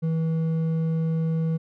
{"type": "tone with hard clipping", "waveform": "sine", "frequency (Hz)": 161.9, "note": "E3", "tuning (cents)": -31, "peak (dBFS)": -23, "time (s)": [0.02, 1.58], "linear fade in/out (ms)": 20, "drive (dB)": 5, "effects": []}